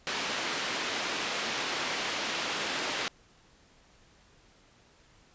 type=band-pass noise; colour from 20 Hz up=white; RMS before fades=-33 dBFS; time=0.07-3.08 s; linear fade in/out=0 ms; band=210 to 3600 Hz; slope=12 dB/octave; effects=pink hiss -61 dBFS RMS until 5.34 s + resampled to 16000 Hz